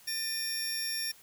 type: tone cluster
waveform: sawtooth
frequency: 1797 / 2429 / 5520 Hz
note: A6 / D#7 / F8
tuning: +36 / -42 / -21 cents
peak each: -38 / -39 / -30 dBFS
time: 0.07-1.12 s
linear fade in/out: 10 ms
effects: white hiss -57 dBFS RMS until 1.22 s